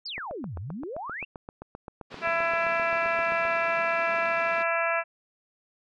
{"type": "exponential two-way sweep", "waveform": "sine", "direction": "down then up", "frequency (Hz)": [5520, 77.7, 2841], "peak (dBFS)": -33, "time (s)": [0.05, 1.25], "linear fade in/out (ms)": 10, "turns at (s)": 0.57}
{"type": "click train", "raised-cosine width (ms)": 1, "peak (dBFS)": -25, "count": 26, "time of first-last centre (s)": [0.18, 3.452], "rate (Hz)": 7.64}
{"type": "band-pass noise", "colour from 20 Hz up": "pink", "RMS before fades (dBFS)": -44, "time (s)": [2.1, 4.64], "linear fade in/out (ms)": 20, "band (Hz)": [160, 4500], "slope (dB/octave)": 24}
{"type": "harmonic tone", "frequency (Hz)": 334.2, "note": "E4", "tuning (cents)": 24, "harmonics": [2, 3, 4, 5, 6, 7, 8], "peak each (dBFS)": [-28, -33, -30, -31, -37, -32, -35], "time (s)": [2.21, 5.04], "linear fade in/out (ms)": 50}
{"effects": []}